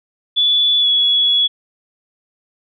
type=tone with pitch glide; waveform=sine; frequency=3447 to 3376 Hz; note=A7 to G#7; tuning=-36 to +28 cents; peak=-11 dBFS; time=0.36-1.48 s; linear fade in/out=20 ms; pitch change=-36 cents; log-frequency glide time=0.8-0.87 s; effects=none